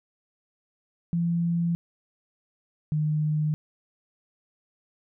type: tone pair in turn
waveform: sine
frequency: 170 / 152.55 Hz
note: F3 / D#3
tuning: -46 / -34 cents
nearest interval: major second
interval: 188 cents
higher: first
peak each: -22 dBFS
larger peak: neither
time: 1.13-1.75 / 2.92-3.54 s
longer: neither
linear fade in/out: 0 ms
effects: none

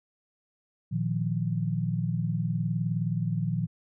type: chord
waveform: sine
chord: Bb suspended fourth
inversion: none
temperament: just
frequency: 116.54 / 155.39 / 174.81 Hz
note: Bb2 / Eb3 / F3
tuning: 0 / -2 / +2 cents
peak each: -30 dBFS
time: 0.91-3.67 s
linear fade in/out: 20 ms
effects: none

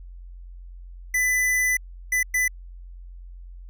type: tone bursts at uneven times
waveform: square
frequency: 1999 Hz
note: B6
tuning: 20 cents sharp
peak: -20 dBFS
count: 3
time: 1.14-1.77 / 2.12-2.23 / 2.34-2.48 s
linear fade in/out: 5 ms
effects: added 44 Hz sine -38 dBFS peak until 3.69 s

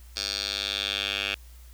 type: tone with band-pass filter sweep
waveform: 10% pulse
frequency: 100 Hz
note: G2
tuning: 35 cents sharp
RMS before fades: -30 dBFS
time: 0.16-1.35 s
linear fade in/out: 5 ms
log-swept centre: 4700 to 2900 Hz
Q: 4.2
effects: added 60 Hz sine -45 dBFS peak until 1.73 s + white hiss -57 dBFS RMS until 1.73 s

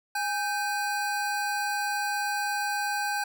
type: tone pair together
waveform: square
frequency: 822.7 / 1553 Hz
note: G#5 / G6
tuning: -17 / -17 cents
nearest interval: major seventh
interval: 1100 cents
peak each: -30 / -31 dBFS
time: 0.15-3.24 s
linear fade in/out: 5 ms
effects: none

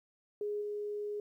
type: tone with level steps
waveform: sine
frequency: 415.3 Hz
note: G#4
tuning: in tune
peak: -33 / -35 dBFS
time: 0.41-1.2 s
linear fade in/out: 2 ms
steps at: 0.61 s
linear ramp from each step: 10 ms
effects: 12-bit

